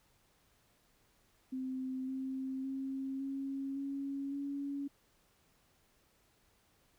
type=tone with pitch steps; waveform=sine; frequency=260 / 264.1 / 268.2 / 272.5 / 276.7 / 281.1 Hz; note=C4 / C4 / C4 / C#4 / C#4 / C#4; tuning=-11 / +16 / +43 / -29 / -3 / +24 cents; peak=-36 dBFS; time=1.52-4.88 s; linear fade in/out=10 ms; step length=560 ms; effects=pink hiss -71 dBFS RMS until 6.98 s